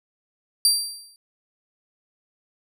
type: tone with exponential decay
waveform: 25% pulse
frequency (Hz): 4705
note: D8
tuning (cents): +2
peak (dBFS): -8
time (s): 0.65-1.16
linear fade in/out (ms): 1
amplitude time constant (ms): 110
effects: none